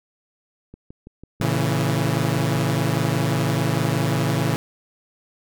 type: click train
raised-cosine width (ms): 3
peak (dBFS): -27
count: 12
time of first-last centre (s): 0.74-2.558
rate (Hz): 6.05
type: chord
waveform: sawtooth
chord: A# diminished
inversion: none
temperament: equal with one note detuned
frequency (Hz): 113.62 / 138.59 / 164.81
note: A#2 / C#3 / E3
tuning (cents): -44 / 0 / 0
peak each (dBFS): -20 / -19 / -20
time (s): 1.41-4.56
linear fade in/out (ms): 0
effects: none